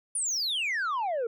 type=exponential sweep; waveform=sine; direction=down; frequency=9890 to 441.9 Hz; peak=-24 dBFS; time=0.15-1.27 s; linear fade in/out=5 ms; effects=tanh soft clip ceiling -26 dBFS